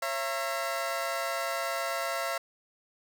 20% pulse tone cluster, 545 / 673 / 927 Hz, C#5 / E5 / A#5, -29 / +36 / -10 cents, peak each -30 / -27 / -35 dBFS, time 0.02-2.38 s, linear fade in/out 5 ms, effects none

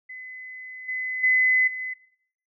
sine tone with level steps, 2025 Hz, B6, 43 cents sharp, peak -36 / -26 / -16 / -28 dBFS, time 0.09-1.94 s, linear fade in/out 10 ms, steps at 0.88 / 1.23 / 1.67 s, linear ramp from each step 10 ms, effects noise-tail reverb RT60 0.6 s tail -17 dB re dry

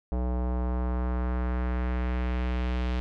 square tone with low-pass filter sweep, 61.8 Hz, B1, 2 cents sharp, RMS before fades -28 dBFS, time 0.12-3 s, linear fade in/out 0 ms, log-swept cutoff 730 to 3500 Hz, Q 1.3, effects none

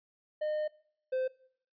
triangle tone pair in turn, 610 / 517.3 Hz, D#5 / C5, -34 / -20 cents, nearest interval minor third, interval 286 cents, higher first, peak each -28 / -27 dBFS, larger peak second, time 0.41-0.68 / 1.12-1.28 s, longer first, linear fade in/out 10 ms, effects noise-tail reverb RT60 0.6 s tail -21 dB re dry + resampled to 11025 Hz

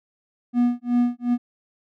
triangle tone with tremolo, 242.6 Hz, B3, 31 cents flat, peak -13 dBFS, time 0.53-1.38 s, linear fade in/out 50 ms, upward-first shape sine, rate 2.7 Hz, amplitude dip 100%, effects none

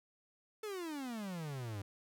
45% pulse exponential sweep, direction down, 442.7 to 96 Hz, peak -40 dBFS, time 0.63-1.82 s, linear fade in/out 5 ms, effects none

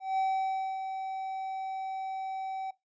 triangle tone with ADSR envelope, 766 Hz, G5, 40 cents flat, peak -23 dBFS, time 0-2.71 s, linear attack 180 ms, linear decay 600 ms, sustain -8 dB, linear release 9 ms, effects noise-tail reverb RT60 0.2 s tail -21 dB re dry + resampled to 16000 Hz

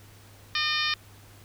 harmonic tone, 608 Hz, D#5, 40 cents flat, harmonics 2 / 3 / 4 / 5 / 6 / 7 / 8 / 9, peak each -33 / -31 / -31 / -33 / -31 / -35 / -34 / -36 dBFS, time 0.55-0.94 s, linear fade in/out 2 ms, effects added 101 Hz sine -51 dBFS peak until 1.44 s + pink hiss -54 dBFS RMS until 1.44 s

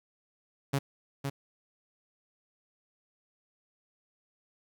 sawtooth tone with echo, 138.59 Hz, C#3, in tune, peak -22 dBFS, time 0.73-0.79 s, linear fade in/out 10 ms, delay 510 ms, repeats 1, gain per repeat -5 dB, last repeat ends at 1.3 s, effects 10-bit

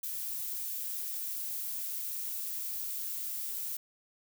violet noise, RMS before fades -37 dBFS, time 0.03-3.77 s, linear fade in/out 5 ms, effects none

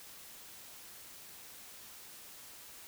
silence, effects white hiss -52 dBFS RMS until 2.87 s

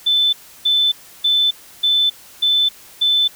sine tone bursts, 3520 Hz, A7, in tune, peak -12 dBFS, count 6, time 0.06-3.28 s, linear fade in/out 10 ms, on 270 ms, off 320 ms, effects white hiss -43 dBFS RMS until 3.35 s

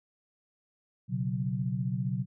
sine chord, B suspended second, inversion none, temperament equal, 123.47 / 138.59 / 185 Hz, B2 / C#3 / F#3, 0 / 0 / 0 cents, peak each -32 / -33 / -33 dBFS, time 1.08-2.26 s, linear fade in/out 50 ms, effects none

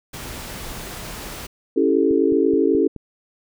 pink noise, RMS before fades -33 dBFS, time 0.13-1.47 s, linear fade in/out 10 ms
sine chord, A dominant seventh, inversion first, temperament equal, 277.2 / 329.6 / 392 / 440 Hz, C#4 / E4 / G4 / A4, 0 / 0 / 0 / 0 cents, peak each -20 dBFS, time 1.76-2.88 s, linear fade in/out 10 ms
click train, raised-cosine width 3 ms, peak -21 dBFS, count 5, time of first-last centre 2.11-2.963 s, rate 4.69 Hz
effects none

